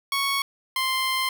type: tone pair in turn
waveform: 15% pulse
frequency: 1108.7 / 1046.5 Hz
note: C#6 / C6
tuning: 0 / 0 cents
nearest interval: minor second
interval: 100 cents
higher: first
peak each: -16 dBFS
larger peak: neither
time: 0.12-0.42 / 0.76-1.29 s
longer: second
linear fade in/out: 2 ms
effects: none